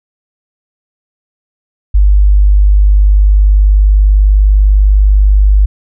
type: tone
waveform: sine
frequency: 50.1 Hz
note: G1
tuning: 38 cents sharp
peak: -3 dBFS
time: 1.94-5.66 s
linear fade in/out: 10 ms
effects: none